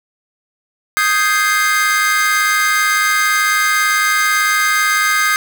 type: chord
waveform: 45% pulse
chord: Ab major seventh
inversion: second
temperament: equal with one note detuned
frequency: 1244.5 / 1568 / 1666 / 2093 Hz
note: Eb6 / G6 / Ab6 / C7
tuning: 0 / 0 / +5 / 0 cents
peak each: -17 / -18 / -22 / -17 dBFS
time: 0.97-5.36 s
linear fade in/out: 0 ms
effects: none